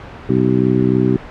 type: harmonic tone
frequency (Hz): 63.4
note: B1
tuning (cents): +46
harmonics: 2 / 3 / 4 / 5 / 6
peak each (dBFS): -18 / -18 / -18 / -18 / -18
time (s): 0.29-1.17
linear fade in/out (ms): 5
effects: pink hiss -33 dBFS RMS until 1.3 s + low-pass 2000 Hz 12 dB/octave